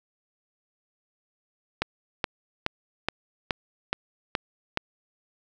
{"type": "click train", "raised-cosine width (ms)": 0.3, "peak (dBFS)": -8, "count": 8, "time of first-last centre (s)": [1.82, 4.774], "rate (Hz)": 2.37, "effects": []}